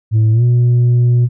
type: tone with pitch glide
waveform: sine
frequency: 110 to 121.35 Hz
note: A2 to B2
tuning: 0 to -30 cents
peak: -5 dBFS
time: 0.11-1.29 s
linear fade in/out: 50 ms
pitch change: +170 cents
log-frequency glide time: 0.32-0.43 s
effects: tanh soft clip ceiling -7 dBFS